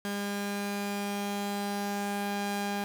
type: tone pair together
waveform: sawtooth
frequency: 202.2 / 809 Hz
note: G#3 / G#5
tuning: -46 / -46 cents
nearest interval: 2 octaves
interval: 2400 cents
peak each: -28 / -33 dBFS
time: 0.05-2.84 s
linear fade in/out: 0 ms
effects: 9-bit